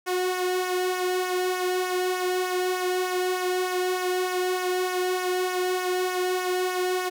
sawtooth tone with flanger, 365.7 Hz, F#4, 20 cents flat, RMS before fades -26 dBFS, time 0.06-7.1 s, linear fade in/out 20 ms, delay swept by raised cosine 0.23 to 1.93 ms, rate 3.3 Hz, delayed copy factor -0.55, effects none

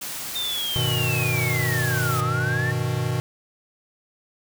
white noise, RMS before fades -32 dBFS, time 0.01-2.21 s, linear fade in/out 10 ms
sine linear two-way sweep, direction down then up, 3660 to 1228 to 1828 Hz, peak -25 dBFS, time 0.35-2.72 s, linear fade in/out 10 ms, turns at 2.21 s
square chord, G augmented, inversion none, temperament equal with one note detuned, 99.6 / 123.47 / 155.56 Hz, G2 / B2 / D#3, +28 / 0 / 0 cents, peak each -31 / -25 / -29 dBFS, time 0.76-3.2 s, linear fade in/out 0 ms
effects none

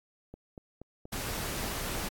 click train, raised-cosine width 2 ms, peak -31 dBFS, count 4, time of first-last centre 0.34-1.054 s, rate 4.2 Hz
pink noise, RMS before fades -35 dBFS, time 1.12-2.09 s, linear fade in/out 10 ms
effects AAC 64 kbps

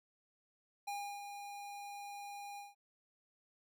square tone with ADSR envelope, 811 Hz, G#5, 41 cents flat, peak -39 dBFS, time 0.87-2.75 s, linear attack 11 ms, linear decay 320 ms, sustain -7 dB, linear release 170 ms, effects none

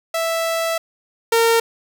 sawtooth tone pair in turn, 659.3 / 459 Hz, E5 / A#4, 0 / -27 cents, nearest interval tritone, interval 627 cents, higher first, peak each -15 / -9 dBFS, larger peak second, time 0.14-0.78 / 1.32-1.6 s, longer first, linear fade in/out 5 ms, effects none

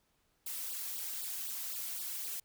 blue noise with flanger, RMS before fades -40 dBFS, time 0.46-2.4 s, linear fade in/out 5 ms, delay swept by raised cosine 0.22 to 3.12 ms, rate 3.9 Hz, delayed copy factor +1, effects pink hiss -75 dBFS RMS until 2.44 s

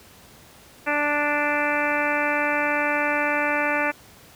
harmonic tone, 293.7 Hz, D4, in tune, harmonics 1 / 2 / 3 / 4 / 5 / 6 / 7 / 8 / 9, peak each -30 / -27 / -28 / -31 / -28 / -28 / -31 / -29 / -33 dBFS, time 0.86-3.92 s, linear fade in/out 20 ms, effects pink hiss -49 dBFS RMS until 4.35 s + high-pass 60 Hz 12 dB/octave

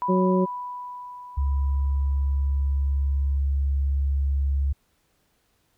sine tone with exponential decay, 987.8 Hz, B5, in tune, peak -23 dBFS, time 0.02-3.38 s, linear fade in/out 0 ms, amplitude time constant 730 ms
harmonic tone, 185 Hz, F#3, in tune, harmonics 1 / 2 / 3, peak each -20 / -23 / -27 dBFS, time 0.08-0.46 s, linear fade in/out 20 ms
sine tone, 69.3 Hz, C#2, in tune, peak -20 dBFS, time 1.37-4.73 s, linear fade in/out 10 ms
effects pink hiss -68 dBFS RMS until 5.77 s

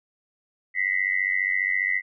sine tone with amplitude modulation, 2000 Hz, B6, 21 cents sharp, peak -17 dBFS, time 0.74-2.02 s, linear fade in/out 50 ms, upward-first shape sine, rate 94.8 Hz, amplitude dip 100%, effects none

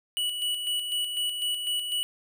square tone with tremolo, 2943 Hz, F#7, 10 cents flat, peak -26 dBFS, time 0.17-2.03 s, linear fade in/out 0 ms, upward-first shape square, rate 4 Hz, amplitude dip 45%, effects none

